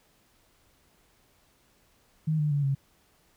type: tone with pitch steps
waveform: sine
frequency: 156.5 / 149.86 / 143.51 / 137.43 Hz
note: D#3 / D3 / D3 / C#3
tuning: +10 / +35 / -40 / -15 cents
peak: -23 dBFS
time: 2.27-2.75 s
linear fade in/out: 10 ms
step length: 120 ms
effects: pink hiss -65 dBFS RMS until 3.36 s